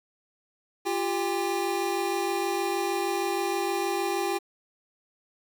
square tone cluster, 346.5 / 392.9 / 803 Hz, F4 / G4 / G5, -14 / +4 / +41 cents, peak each -31 dBFS, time 0.85-4.39 s, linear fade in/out 20 ms, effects 9-bit

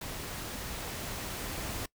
pink noise with level ramp, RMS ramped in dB -40 to -37 dBFS, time 0.01-1.86 s, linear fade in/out 5 ms, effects noise-tail reverb RT60 0.1 s tail -22 dB re dry

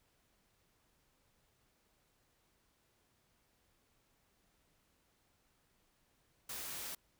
white noise, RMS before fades -44 dBFS, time 6.49-6.95 s, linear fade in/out 5 ms, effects pink hiss -75 dBFS RMS until 7.19 s

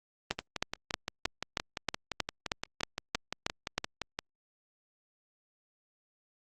two click trains, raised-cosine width 0.2 ms, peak -16 / -11 dBFS, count 23 / 12, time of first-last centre 0.39-4.19 / 0.31-3.78 s, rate 5.79 / 3.17 Hz, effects Opus 32 kbps

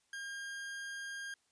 40% pulse tone, 1611 Hz, G6, 47 cents sharp, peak -40 dBFS, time 0.13-1.34 s, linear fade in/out 2 ms, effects white hiss -75 dBFS RMS until 1.51 s + resampled to 22050 Hz

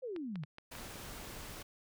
sine exponential sweep, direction down, 544 to 138.59 Hz, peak -38 dBFS, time 0.02-0.45 s, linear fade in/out 20 ms
clicks, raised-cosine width 0.3 ms, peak -32 dBFS, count 6, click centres 0.163 / 0.357 / 0.436 / 0.584 / 0.753 / 0.785 s
pink noise, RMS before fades -47 dBFS, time 0.71-1.63 s, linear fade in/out 10 ms
effects none

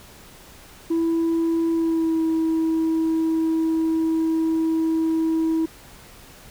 sine tone with pitch glide, 330.2 to 323 Hz, E4 to E4, +3 to -35 cents, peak -16 dBFS, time 0.9-5.66 s, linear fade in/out 10 ms, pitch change -38 cents, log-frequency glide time 1.72-2.21 s, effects tanh soft clip ceiling -17 dBFS + pink hiss -46 dBFS RMS until 6.5 s

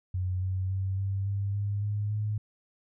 sine tone with pitch steps, 91.9 / 93.78 / 95.69 / 97.65 / 99.64 / 101.68 / 103.75 / 105.87 Hz, F#2 / F#2 / G2 / G2 / G2 / G#2 / G#2 / G#2, -11 / +24 / -41 / -6 / +29 / -36 / -1 / +34 cents, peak -27 dBFS, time 0.14-2.38 s, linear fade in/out 5 ms, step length 280 ms, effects none

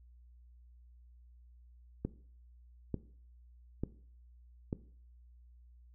click train, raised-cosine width 3 ms, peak -21 dBFS, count 4, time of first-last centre 2.05-4.729 s, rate 1.12 Hz, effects noise-tail reverb RT60 0.5 s tail -17 dB re dry + added 60 Hz sine -56 dBFS peak until 5.94 s

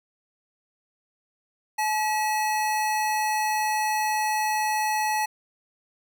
square tone pair together, 859 / 1928.4 Hz, A5 / B6, -42 / -42 cents, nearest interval octave + major second, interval 1400 cents, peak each -24 / -32 dBFS, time 1.78-5.26 s, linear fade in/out 10 ms, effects none

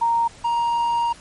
sine / triangle tone pair in turn, 930 / 939.2 Hz, A#5 / A#5, -4 / +13 cents, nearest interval unison, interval 17 cents, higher second, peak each -16 dBFS, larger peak neither, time 0.01-0.28 / 0.44-1.13 s, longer second, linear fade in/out 10 ms, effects pink hiss -45 dBFS RMS until 1.2 s + MP3 48 kbps

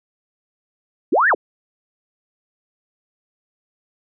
sine linear two-way sweep, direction up then down, 209.3 to 1910 to 209.3 Hz, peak -12 dBFS, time 1.12-1.35 s, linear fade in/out 10 ms, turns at 1.29 s, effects none

